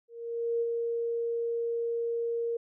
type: tone with ADSR envelope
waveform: sine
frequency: 466.2 Hz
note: A#4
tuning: in tune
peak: -25 dBFS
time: 0.08-2.57 s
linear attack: 530 ms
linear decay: 40 ms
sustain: -3 dB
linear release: 6 ms
effects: none